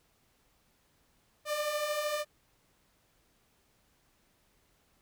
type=beating tone pair; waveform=sawtooth; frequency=587.3 / 600.3 Hz; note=D5 / D5; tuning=0 / +38 cents; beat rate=13 Hz; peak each=-34 / -28 dBFS; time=1.45-2.25 s; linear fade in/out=50 ms; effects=pink hiss -70 dBFS RMS until 5.01 s